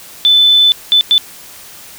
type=tone bursts at uneven times; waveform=sine; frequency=3511 Hz; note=A7; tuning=4 cents flat; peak=-5 dBFS; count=3; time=0.25-0.72 / 0.92-1.01 / 1.11-1.18 s; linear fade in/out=0 ms; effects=white hiss -35 dBFS RMS until 1.98 s